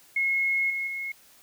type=tone with level steps; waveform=sine; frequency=2168 Hz; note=C#7; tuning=39 cents flat; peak=-22 / -27 / -30 dBFS; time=0.16-1.12 s; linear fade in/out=5 ms; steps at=0.7 / 0.87 s; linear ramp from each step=2 ms; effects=white hiss -56 dBFS RMS until 1.42 s